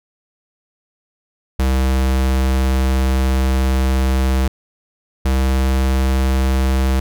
square tone pair in turn, 65.5 / 65.74 Hz, C2 / C2, +2 / +9 cents, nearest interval unison, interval 7 cents, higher second, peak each -14 dBFS, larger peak neither, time 1.59-4.48 / 5.25-7 s, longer first, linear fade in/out 5 ms, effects none

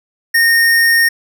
square tone, 1843 Hz, A#6, 20 cents flat, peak -9 dBFS, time 0.34-1.09 s, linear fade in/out 10 ms, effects none

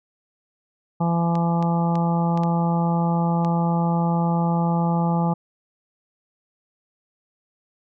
harmonic tone, 169.2 Hz, E3, 45 cents sharp, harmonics 1 / 2 / 3 / 4 / 5 / 6 / 7, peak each -19 / -33 / -31 / -32 / -26 / -37 / -34 dBFS, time 1-5.34 s, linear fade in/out 10 ms
clicks, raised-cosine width 0.2 ms, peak -20 dBFS, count 6, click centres 1.354 / 1.626 / 1.955 / 2.375 / 2.435 / 3.448 s
effects none

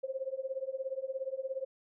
sine tone with tremolo, 530 Hz, C5, 22 cents sharp, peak -30 dBFS, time 0.03-1.65 s, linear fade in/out 10 ms, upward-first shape triangle, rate 17 Hz, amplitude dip 100%, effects none

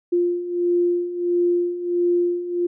sine beating tone pair, 349.2 / 350.7 Hz, F4 / F4, 0 / +7 cents, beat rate 1.5 Hz, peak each -24 / -19 dBFS, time 0.12-2.67 s, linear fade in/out 10 ms, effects none

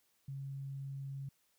sine tone, 137.1 Hz, C#3, 19 cents flat, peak -40 dBFS, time 0.28-1.29 s, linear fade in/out 5 ms, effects white hiss -75 dBFS RMS until 1.58 s

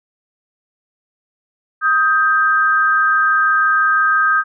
sine tone pair together, 1254 / 1579.9 Hz, D#6 / G6, +13 / +13 cents, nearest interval major third, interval 400 cents, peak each -14 dBFS, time 1.81-4.44 s, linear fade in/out 50 ms, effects none

